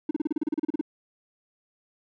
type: tone bursts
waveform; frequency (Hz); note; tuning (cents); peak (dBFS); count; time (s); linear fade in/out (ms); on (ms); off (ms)
triangle; 305.1; D#4; -34; -19; 14; 0.09-0.812; 5; 20; 34
effects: tanh soft clip ceiling -18 dBFS